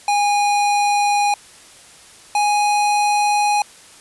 square tone pair in turn, 820 / 828.6 Hz, G#5 / G#5, -22 / -4 cents, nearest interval unison, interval 18 cents, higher second, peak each -15 dBFS, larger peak neither, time 0.08-1.34 / 2.35-3.62 s, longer second, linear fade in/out 2 ms, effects white hiss -44 dBFS RMS until 4 s + resampled to 24000 Hz

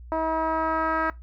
10% pulse tone with low-pass filter sweep, 320.4 Hz, E4, 49 cents flat, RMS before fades -25 dBFS, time 0.12-1.1 s, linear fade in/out 0 ms, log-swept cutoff 860 to 1500 Hz, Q 2.2, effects noise-tail reverb RT60 0.2 s tail -20 dB re dry + added 60 Hz sine -40 dBFS peak until 1.22 s

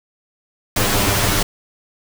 pink noise with comb filter, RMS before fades -17 dBFS, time 0.76-1.43 s, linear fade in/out 5 ms, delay 10 ms, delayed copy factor +0.8, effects none

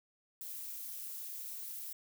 violet noise with amplitude modulation, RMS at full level -41 dBFS, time 0.41-1.93 s, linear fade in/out 2 ms, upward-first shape sine, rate 262 Hz, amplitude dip 65%, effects none

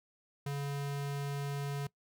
square tone, 141.5 Hz, C#3, 36 cents sharp, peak -35 dBFS, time 0.46-1.87 s, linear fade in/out 5 ms, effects noise-tail reverb RT60 0.1 s tail -21 dB re dry

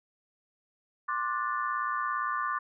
sine chord, D dominant seventh, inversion third, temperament just, 1057.2 / 1174.7 / 1468.3 / 1762 Hz, C6 / D6 / F#6 / A6, +18 / 0 / -14 / +2 cents, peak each -34 / -31 / -37 / -37 dBFS, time 1.08-2.59 s, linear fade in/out 10 ms, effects none

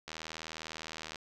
click train, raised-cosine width 0.2 ms, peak -23 dBFS, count 87, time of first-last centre 0.08-1.158 s, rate 79.8 Hz, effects none

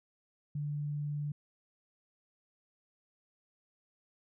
sine tone, 146.83 Hz, D3, in tune, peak -33 dBFS, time 0.55-1.32 s, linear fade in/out 5 ms, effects none

